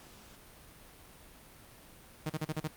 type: tone bursts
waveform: sawtooth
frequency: 155.56 Hz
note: D#3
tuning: in tune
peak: -28 dBFS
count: 6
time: 2.26-2.677 s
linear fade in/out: 5 ms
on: 37 ms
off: 39 ms
effects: pink hiss -55 dBFS RMS until 2.76 s + Opus 48 kbps